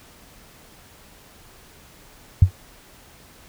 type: tone with exponential decay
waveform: sine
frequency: 92.5 Hz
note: F#2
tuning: in tune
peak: -4 dBFS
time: 2.42-2.51 s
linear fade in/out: 5 ms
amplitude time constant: 19 ms
effects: pink hiss -49 dBFS RMS until 3.48 s